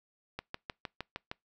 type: click train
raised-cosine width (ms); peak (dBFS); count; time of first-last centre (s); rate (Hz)
0.3; -21; 7; 0.39-1.314; 6.49
effects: noise-tail reverb RT60 0.2 s tail -26 dB re dry